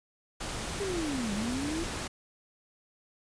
pink noise, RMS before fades -36 dBFS, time 0.4-2.08 s, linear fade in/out 10 ms
sine linear two-way sweep, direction down then up, 410 to 195.4 to 342.7 Hz, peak -31 dBFS, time 0.8-1.84 s, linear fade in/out 5 ms, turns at 1.33 s
effects resampled to 22050 Hz

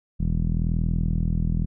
sawtooth tone with low-pass filter, 40.91 Hz, E1, 12 cents flat, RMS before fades -23 dBFS, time 0.19-1.66 s, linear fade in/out 20 ms, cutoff 180 Hz, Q 3, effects none

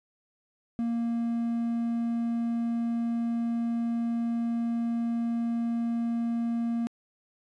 triangle tone with quantisation, 233.1 Hz, A#3, in tune, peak -24 dBFS, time 0.79-6.87 s, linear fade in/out 0 ms, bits 9, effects resampled to 22050 Hz

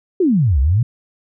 sine exponential two-way sweep, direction down then up, 400.2 to 62 to 128.1 Hz, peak -11 dBFS, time 0.2-0.83 s, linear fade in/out 5 ms, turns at 0.6 s, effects none

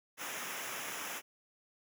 pink noise with comb filter, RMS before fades -41 dBFS, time 0.17-1.22 s, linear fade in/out 50 ms, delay 0.23 ms, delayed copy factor -0.7, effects high-pass 200 Hz 12 dB/octave

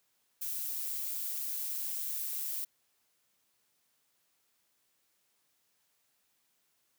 violet noise with amplitude modulation, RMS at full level -35 dBFS, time 0.41-2.65 s, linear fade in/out 10 ms, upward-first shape sine, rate 145 Hz, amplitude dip 35%, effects white hiss -75 dBFS RMS until 6.98 s + high-pass 80 Hz 12 dB/octave

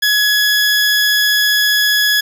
20% pulse tone, 1685 Hz, G#6, 25 cents sharp, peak -6 dBFS, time 0.02-2.21 s, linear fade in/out 10 ms, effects 7-bit

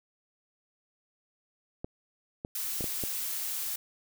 clicks, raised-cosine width 2 ms, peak -22 dBFS, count 5, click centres 1.845 / 2.449 / 2.808 / 2.842 / 3.037 s
blue noise, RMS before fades -34 dBFS, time 2.55-3.76 s, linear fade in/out 5 ms
effects none

